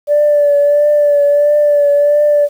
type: tone with vibrato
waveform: sine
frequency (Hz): 583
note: D5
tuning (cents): -13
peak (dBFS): -6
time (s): 0.07-2.49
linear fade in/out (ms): 50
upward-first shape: triangle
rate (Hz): 1.5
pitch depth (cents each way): 32
effects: tanh soft clip ceiling -3 dBFS + 7-bit